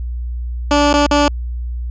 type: tone with dropouts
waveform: 15% pulse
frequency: 290.5 Hz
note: D4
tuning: 19 cents flat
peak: -4 dBFS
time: 0.71-1.28 s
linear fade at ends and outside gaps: 1 ms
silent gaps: 0.929-0.938 / 1.065-1.112 s
effects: added 60 Hz sine -20 dBFS peak until 1.9 s + resampled to 16000 Hz